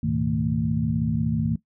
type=tone cluster; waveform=sine; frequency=74.2 / 106.4 / 122.5 / 158.9 / 224.6 Hz; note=D2 / G#2 / B2 / D#3 / A3; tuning=+18 / +42 / -14 / +37 / +36 cents; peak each=-34 / -29 / -32 / -25 / -25 dBFS; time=0.03-1.56 s; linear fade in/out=5 ms; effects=noise-tail reverb RT60 0.1 s tail -17 dB re dry